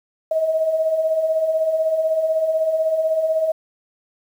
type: beating tone pair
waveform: sine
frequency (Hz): 623 / 639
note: D#5 / D#5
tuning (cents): +2 / +46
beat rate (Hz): 16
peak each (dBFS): -26 / -17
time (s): 0.31-3.52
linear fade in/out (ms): 5
effects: 8-bit